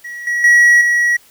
triangle tone with level steps, 1919 Hz, A#6, 50 cents sharp, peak -24 / -13 / -4 / -9 dBFS, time 0.04-1.17 s, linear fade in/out 10 ms, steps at 0.27 / 0.44 / 0.81 s, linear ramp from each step 2 ms, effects white hiss -48 dBFS RMS until 1.3 s

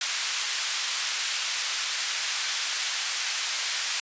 white band-pass noise, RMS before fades -29 dBFS, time 0.01-4 s, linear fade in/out 2 ms, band 1400 to 6400 Hz, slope 12 dB/octave, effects resampled to 16000 Hz

